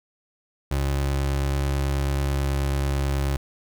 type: tone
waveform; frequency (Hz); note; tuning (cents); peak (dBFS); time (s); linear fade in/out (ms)
30% pulse; 69.2; C#2; -2; -19; 0.71-3.37; 5
effects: none